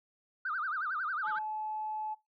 sine tone with vibrato, 1369 Hz, F6, 35 cents flat, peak -31 dBFS, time 0.45-1.39 s, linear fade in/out 5 ms, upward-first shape sine, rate 11 Hz, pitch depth 240 cents each way
sine tone, 861 Hz, A5, 38 cents flat, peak -34 dBFS, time 1.23-2.15 s, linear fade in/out 20 ms
effects noise-tail reverb RT60 0.2 s tail -21 dB re dry + tanh soft clip ceiling -25 dBFS

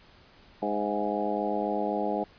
harmonic tone with a mistuned harmonic, 103.83 Hz, G#2, in tune, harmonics 2 / 3 / 4 / 5 / 6 / 7 / 8, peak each -34 / -34 / -34 / -34 / -34 / -34 / -34 dBFS, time 0.62-2.24 s, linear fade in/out 5 ms, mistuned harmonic 6, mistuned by +44 cents, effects pink hiss -56 dBFS RMS until 2.38 s + resampled to 11025 Hz

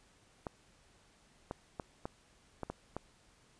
clicks, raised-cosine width 1 ms, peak -24 dBFS, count 7, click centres 0.468 / 1.511 / 1.798 / 2.055 / 2.633 / 2.7 / 2.966 s, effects pink hiss -66 dBFS RMS until 3.59 s + resampled to 22050 Hz

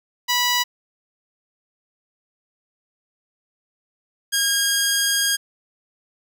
10% pulse tone pair in turn, 980 / 1626.7 Hz, B5 / G#6, -14 / -36 cents, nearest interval major sixth, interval 878 cents, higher second, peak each -9 dBFS, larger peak neither, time 0.28-0.64 / 4.32-5.37 s, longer second, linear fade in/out 20 ms, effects none

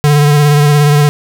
square tone with vibrato, 146.83 Hz, D3, in tune, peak -6 dBFS, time 0.04-1.09 s, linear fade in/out 0 ms, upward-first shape sine, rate 17 Hz, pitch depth 28 cents each way, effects none

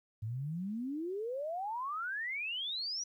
sine exponential sweep, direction up, 103.83 to 5920 Hz, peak -35 dBFS, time 0.22-3.04 s, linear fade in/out 10 ms, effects 12-bit

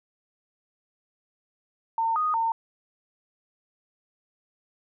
sine tone with pitch steps, 907 / 1241 / 909 Hz, A#5 / D#6 / A#5, -48 / -5 / -44 cents, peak -22 dBFS, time 1.98-2.52 s, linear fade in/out 2 ms, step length 180 ms, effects none

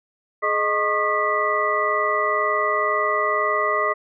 sine tone cluster, 422.8 / 619 / 1093 / 1215 / 1967 Hz, G#4 / D#5 / C#6 / D#6 / B6, +31 / -9 / -25 / -42 / -7 cents, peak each -27 / -25 / -25 / -23 / -25 dBFS, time 0.42-3.94 s, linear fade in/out 20 ms, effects none

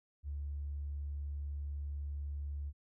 triangle tone with tanh clipping, 72 Hz, D2, 34 cents flat, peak -37 dBFS, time 0.23-2.73 s, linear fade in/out 50 ms, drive 4 dB, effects none

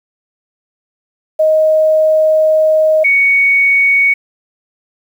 sine tone pair in turn, 626 / 2231 Hz, D#5 / C#7, +10 / +11 cents, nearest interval octave + minor seventh, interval 2201 cents, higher second, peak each -7 dBFS, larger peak neither, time 1.39-3.04 / 3.04-4.14 s, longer first, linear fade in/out 10 ms, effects 7-bit

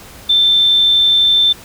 sine tone, 3554 Hz, A7, 17 cents sharp, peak -8 dBFS, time 0.29-1.53 s, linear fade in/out 10 ms, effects pink hiss -37 dBFS RMS until 1.64 s

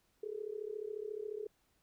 sine tone with amplitude modulation, 424.1 Hz, G#4, 36 cents sharp, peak -35 dBFS, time 0.23-1.47 s, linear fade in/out 5 ms, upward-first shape sine, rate 34.2 Hz, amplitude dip 90%, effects pink hiss -75 dBFS RMS until 1.82 s

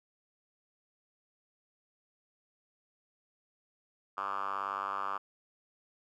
5% pulse tone with band-pass filter, 98.5 Hz, G2, 9 cents sharp, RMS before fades -36 dBFS, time 4.17-5.18 s, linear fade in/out 10 ms, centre 1200 Hz, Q 5.8, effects none

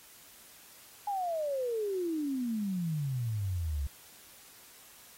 sine exponential sweep, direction down, 837 to 67.2 Hz, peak -30 dBFS, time 1.07-3.87 s, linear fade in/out 5 ms, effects white hiss -55 dBFS RMS until 5.17 s + AAC 48 kbps

